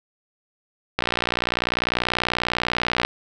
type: click train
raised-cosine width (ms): 0.3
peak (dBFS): -4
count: 125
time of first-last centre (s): 0.99-3.05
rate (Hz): 60.2
effects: none